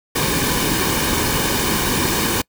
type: noise with comb filter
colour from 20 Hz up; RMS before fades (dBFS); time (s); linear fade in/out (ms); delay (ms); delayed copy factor
pink; -19; 0.15-2.42; 10; 1.5; -0.6
effects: noise-tail reverb RT60 0.1 s tail -25 dB re dry